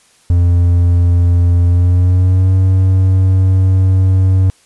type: tone with pitch glide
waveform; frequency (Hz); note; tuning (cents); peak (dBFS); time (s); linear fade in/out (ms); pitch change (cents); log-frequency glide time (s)
triangle; 87.31 to 94.12; F2 to F#2; 0 to +30; -5; 0.3-4.5; 0; +130; 1.65-2.53
effects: white hiss -50 dBFS RMS until 4.65 s + resampled to 24000 Hz